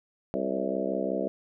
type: harmonic tone with a mistuned harmonic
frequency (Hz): 65.5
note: C2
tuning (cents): +2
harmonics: 3 / 4 / 5 / 6 / 7 / 8 / 9 / 10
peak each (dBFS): -35 / -35 / -35 / -35 / -35 / -35 / -35 / -35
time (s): 0.34-1.28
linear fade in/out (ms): 0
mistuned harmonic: 8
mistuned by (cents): +38
effects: none